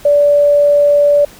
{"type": "tone", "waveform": "sine", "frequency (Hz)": 580, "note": "D5", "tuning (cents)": -22, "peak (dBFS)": -6, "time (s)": [0.05, 1.25], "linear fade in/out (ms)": 5, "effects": ["pink hiss -39 dBFS RMS until 1.39 s"]}